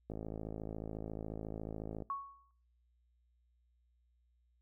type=click train; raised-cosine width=2 ms; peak=-29 dBFS; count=105; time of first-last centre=0.1-2.022 s; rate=54.1 Hz
type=tone with exponential decay; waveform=sine; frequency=1108.7 Hz; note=C#6; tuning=in tune; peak=-33 dBFS; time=2.1-2.51 s; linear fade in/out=1 ms; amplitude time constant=89 ms
effects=noise-tail reverb RT60 0.7 s tail -24 dB re dry + added 60 Hz sine -70 dBFS peak until 4.61 s